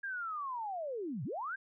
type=linear two-way sweep; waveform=sine; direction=down then up; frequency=1635 to 112.6 to 1635 Hz; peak=-36 dBFS; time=0.03-1.56 s; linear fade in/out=10 ms; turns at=1.24 s; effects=none